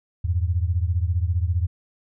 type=beating tone pair; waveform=sine; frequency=83 / 98 Hz; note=E2 / G2; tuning=+12 / 0 cents; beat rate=15 Hz; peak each=-21 / -24 dBFS; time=0.24-1.67 s; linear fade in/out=10 ms; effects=none